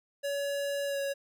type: tone with pitch glide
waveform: square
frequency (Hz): 565 to 556.3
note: C#5 to C#5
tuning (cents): +33 to +6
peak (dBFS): -31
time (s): 0.23-1.14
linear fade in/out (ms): 20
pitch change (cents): -27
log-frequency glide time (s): 0.86-0.99
effects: none

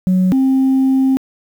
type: tone pair in turn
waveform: sine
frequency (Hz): 185 / 265.1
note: F#3 / C4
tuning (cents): 0 / +23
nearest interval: tritone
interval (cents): 623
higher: second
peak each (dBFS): -8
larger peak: neither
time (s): 0.07-0.32 / 0.32-1.17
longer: second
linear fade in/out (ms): 0
effects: tanh soft clip ceiling -8 dBFS + 7-bit

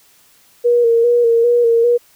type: tone with vibrato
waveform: sine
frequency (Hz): 471.2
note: A#4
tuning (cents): +19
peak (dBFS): -9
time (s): 0.64-1.98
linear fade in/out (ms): 20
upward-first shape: square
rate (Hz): 2.5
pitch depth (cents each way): 32
effects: white hiss -51 dBFS RMS until 2.15 s

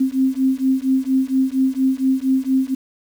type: beating tone pair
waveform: sine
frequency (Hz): 261.6 / 265.9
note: C4 / C4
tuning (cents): 0 / +28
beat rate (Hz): 4.3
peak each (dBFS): -18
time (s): 0-2.75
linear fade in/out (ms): 10
effects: 7-bit

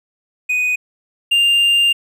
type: tone pair in turn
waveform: triangle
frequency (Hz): 2489 / 2797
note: D#7 / F7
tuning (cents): 0 / +2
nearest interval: major second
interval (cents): 202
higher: second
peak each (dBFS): -13 / -9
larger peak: second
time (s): 0.49-0.76 / 1.31-1.93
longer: second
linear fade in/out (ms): 10
effects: none

